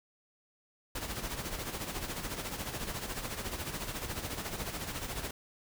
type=noise with tremolo; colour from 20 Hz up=pink; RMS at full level=-36 dBFS; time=0.95-5.31 s; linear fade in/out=5 ms; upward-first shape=sine; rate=14 Hz; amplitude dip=60%; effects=none